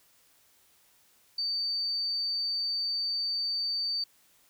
sine tone, 4592 Hz, D8, 40 cents flat, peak -28 dBFS, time 1.38-4.04 s, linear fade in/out 5 ms, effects white hiss -64 dBFS RMS until 4.49 s

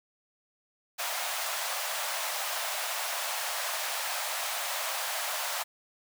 pink high-pass noise, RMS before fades -33 dBFS, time 0.98-5.64 s, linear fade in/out 20 ms, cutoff 600 Hz, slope 48 dB/octave, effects none

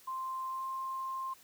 sine tone with pitch glide, 1046.5 to 1055.6 Hz, C6 to C6, 0 to +15 cents, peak -35 dBFS, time 0.07-1.34 s, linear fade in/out 10 ms, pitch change +15 cents, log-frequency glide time 0.47-0.66 s, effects white hiss -60 dBFS RMS until 1.43 s

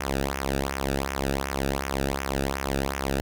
sawtooth tone with flanger, 68.3 Hz, C#2, 25 cents flat, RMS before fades -28 dBFS, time 0-3.21 s, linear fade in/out 5 ms, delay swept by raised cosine 0.23 to 0.97 ms, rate 2.7 Hz, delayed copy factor -0.8, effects none

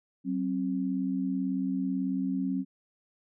sine tone pair together, 188.9 / 267.1 Hz, F#3 / C4, +36 / +36 cents, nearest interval tritone, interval 600 cents, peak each -31 / -29 dBFS, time 0.24-2.65 s, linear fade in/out 50 ms, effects none

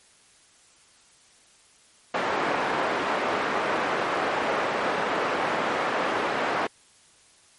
pink band-pass noise, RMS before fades -26 dBFS, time 2.14-6.67 s, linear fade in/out 5 ms, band 430 to 1700 Hz, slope 12 dB/octave, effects white hiss -57 dBFS RMS until 7.58 s + MP3 48 kbps

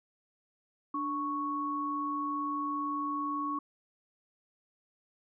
sine tone pair together, 293.7 / 1108.7 Hz, D4 / C#6, 0 / 0 cents, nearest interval octave + major seventh, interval 2300 cents, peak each -36 / -32 dBFS, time 0.94-3.59 s, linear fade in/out 5 ms, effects none

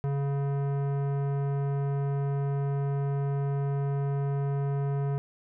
sine tone with tanh clipping, 140 Hz, C#3, 18 cents sharp, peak -28 dBFS, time 0.04-5.18 s, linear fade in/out 0 ms, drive 16 dB, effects none

